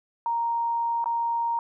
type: tone with dropouts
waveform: sine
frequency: 932.3 Hz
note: A#5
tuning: in tune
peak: -23 dBFS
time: 0.26-1.59 s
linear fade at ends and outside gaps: 1 ms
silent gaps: 1.042-1.058 s
effects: none